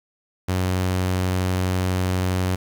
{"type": "tone", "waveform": "sawtooth", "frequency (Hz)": 92.2, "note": "F#2", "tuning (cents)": -6, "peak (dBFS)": -16, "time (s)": [0.48, 2.56], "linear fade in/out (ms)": 10, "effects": ["8-bit"]}